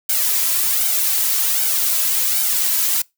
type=noise with flanger; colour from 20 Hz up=blue; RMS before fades=-18 dBFS; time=0.09-3.02 s; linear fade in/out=5 ms; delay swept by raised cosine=1.3 to 3.1 ms; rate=1.3 Hz; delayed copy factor=+0.85; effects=noise-tail reverb RT60 0.2 s tail -24 dB re dry